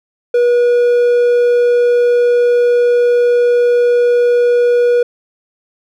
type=tone; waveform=triangle; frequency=483.3 Hz; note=B4; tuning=38 cents flat; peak=-6 dBFS; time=0.34-5.03 s; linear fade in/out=5 ms; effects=none

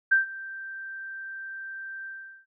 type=tone with ADSR envelope; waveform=sine; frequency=1568 Hz; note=G6; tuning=in tune; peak=-15 dBFS; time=0.11-2.46 s; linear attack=14 ms; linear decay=130 ms; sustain=-20 dB; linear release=400 ms; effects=none

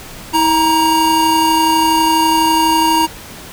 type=tone pair together; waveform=square; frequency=323.7 / 939 Hz; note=E4 / A#5; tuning=-31 / +12 cents; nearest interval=octave + tritone; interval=1843 cents; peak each=-17 / -12 dBFS; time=0.33-3.07 s; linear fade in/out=20 ms; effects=pink hiss -33 dBFS RMS until 3.52 s

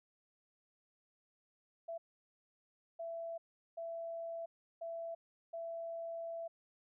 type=tone bursts at uneven times; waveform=sine; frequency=667 Hz; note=E5; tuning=20 cents sharp; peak=-40 dBFS; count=5; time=1.88-1.98 / 2.99-3.38 / 3.77-4.46 / 4.81-5.15 / 5.53-6.48 s; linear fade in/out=10 ms; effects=none

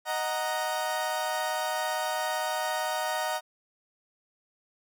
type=chord; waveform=30% pulse; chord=D# minor; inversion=none; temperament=equal; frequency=622.3 / 740 / 932.3 Hz; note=D#5 / F#5 / A#5; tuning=0 / 0 / 0 cents; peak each=-30 dBFS; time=0.05-3.41 s; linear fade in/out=50 ms; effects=none

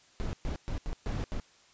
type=noise bursts at uneven times; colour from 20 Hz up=brown; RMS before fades=-33 dBFS; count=6; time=0.2-0.33 / 0.45-0.56 / 0.68-0.78 / 0.86-0.93 / 1.06-1.24 / 1.32-1.4 s; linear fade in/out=0 ms; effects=white hiss -61 dBFS RMS until 1.73 s + resampled to 16000 Hz

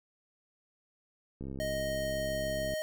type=click train; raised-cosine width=3 ms; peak=-28 dBFS; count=90; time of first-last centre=1.41-2.736 s; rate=67.1 Hz
type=tone; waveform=square; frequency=622.3 Hz; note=D#5; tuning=in tune; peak=-33 dBFS; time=1.6-2.82 s; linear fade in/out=0 ms
effects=none

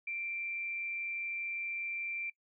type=tone with amplitude modulation; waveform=sine; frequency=2356 Hz; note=D7; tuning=5 cents sharp; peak=-34 dBFS; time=0.07-2.3 s; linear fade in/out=5 ms; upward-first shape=sine; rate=187 Hz; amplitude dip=30%; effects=noise-tail reverb RT60 0.1 s tail -23 dB re dry

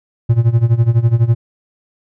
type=tone with tremolo; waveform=triangle; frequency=116.54 Hz; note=A#2; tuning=in tune; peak=-4 dBFS; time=0.29-1.35 s; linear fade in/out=10 ms; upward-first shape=sine; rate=12 Hz; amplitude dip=85%; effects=none

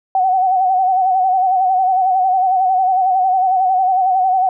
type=tone with vibrato; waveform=sine; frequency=750 Hz; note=F#5; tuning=23 cents sharp; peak=-11 dBFS; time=0.15-4.49 s; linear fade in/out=2 ms; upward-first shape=sine; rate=11 Hz; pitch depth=57 cents each way; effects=none

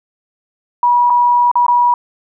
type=tone with dropouts; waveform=sine; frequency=968 Hz; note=B5; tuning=35 cents flat; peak=-8 dBFS; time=0.83-1.94 s; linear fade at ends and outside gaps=2 ms; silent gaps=1.099-1.103 / 1.515-1.555 / 1.665-1.682 s; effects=none

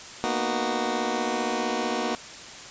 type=chord; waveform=15% pulse; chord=B major seventh; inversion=third; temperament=just; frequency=231.5 / 246.9 / 308.7 / 370.4 Hz; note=A#3 / B3 / D#4 / F#4; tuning=-12 / 0 / -14 / +2 cents; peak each=-24 / -25 / -26 / -24 dBFS; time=0.24-2.15 s; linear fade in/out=0 ms; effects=white hiss -41 dBFS RMS until 2.7 s + resampled to 16000 Hz

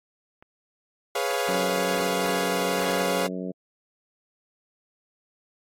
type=click; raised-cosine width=0.5 ms; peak=-34 dBFS; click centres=0.425 s
type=chord; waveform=sawtooth; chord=C# dominant seventh; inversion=second; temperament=equal; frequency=415.3 / 493.9 / 554.4 / 698.5 Hz; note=G#4 / B4 / C#5 / E#5; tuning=0 / 0 / 0 / 0 cents; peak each=-26 dBFS; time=1.15-3.27 s; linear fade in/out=5 ms
type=harmonic tone; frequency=92.3 Hz; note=F#2; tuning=4 cents flat; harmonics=2 / 3 / 4 / 5 / 6 / 7; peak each=-32 / -35 / -38 / -38 / -40 / -42 dBFS; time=1.48-3.52 s; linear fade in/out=10 ms
effects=AAC 48 kbps

